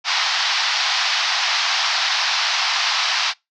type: band-pass noise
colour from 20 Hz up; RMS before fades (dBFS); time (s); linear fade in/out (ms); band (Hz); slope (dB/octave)
white; -20; 0.04-3.34; 50; 730 to 5400; 48
effects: noise-tail reverb RT60 0.2 s tail -24 dB re dry